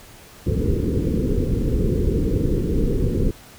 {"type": "low-pass noise", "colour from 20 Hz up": "pink", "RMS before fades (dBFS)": -20, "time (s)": [0.46, 3.31], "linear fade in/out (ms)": 5, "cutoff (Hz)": 500, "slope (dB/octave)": 96, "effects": ["pink hiss -45 dBFS RMS until 3.58 s"]}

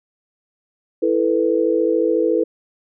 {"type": "chord", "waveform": "sine", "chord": "E suspended fourth", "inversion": "none", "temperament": "equal", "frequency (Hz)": [329.6, 440, 493.9], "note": ["E4", "A4", "B4"], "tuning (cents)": [0, 0, 0], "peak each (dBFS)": -19, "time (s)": [1.02, 2.44], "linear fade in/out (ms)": 10, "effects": []}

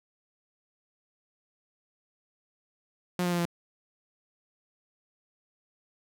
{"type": "tone with pitch steps", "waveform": "sawtooth", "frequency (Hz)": [178.8, 176.34, 173.91, 171.52], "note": ["F3", "F3", "F3", "F3"], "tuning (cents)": [41, 17, -7, -31], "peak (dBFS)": -22, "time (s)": [3.19, 3.454], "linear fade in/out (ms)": 2, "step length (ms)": 66, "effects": []}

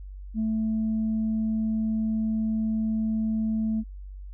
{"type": "tone", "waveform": "sine", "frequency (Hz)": 220, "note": "A3", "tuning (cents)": 0, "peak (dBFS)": -22, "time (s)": [0.34, 3.84], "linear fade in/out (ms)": 50, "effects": ["tanh soft clip ceiling -20 dBFS", "added 48 Hz sine -37 dBFS peak until 4.33 s"]}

